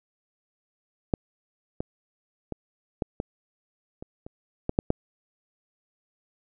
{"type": "clicks", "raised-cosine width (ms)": 2, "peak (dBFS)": [-9, -16, -18, -12, -15, -24, -26, -12, -7, -8], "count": 10, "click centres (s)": [1.138, 1.805, 2.523, 3.022, 3.201, 4.025, 4.265, 4.694, 4.789, 4.904], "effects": []}